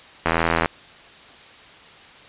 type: click train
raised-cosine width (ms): 0.5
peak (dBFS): -3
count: 34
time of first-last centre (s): 0.26-0.659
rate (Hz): 82.8
effects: white hiss -45 dBFS RMS until 2.28 s + resampled to 8000 Hz